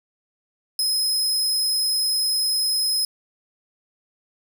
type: tone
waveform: sawtooth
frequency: 5110 Hz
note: D#8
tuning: 45 cents sharp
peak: -17 dBFS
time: 0.79-3.05 s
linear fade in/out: 2 ms
effects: none